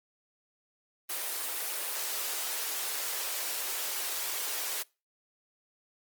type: high-pass noise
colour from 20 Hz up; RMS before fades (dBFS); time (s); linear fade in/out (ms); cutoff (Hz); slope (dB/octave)
white; -34; 1.09-4.83; 10; 380; 24
effects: noise-tail reverb RT60 0.3 s tail -25 dB re dry + Opus 24 kbps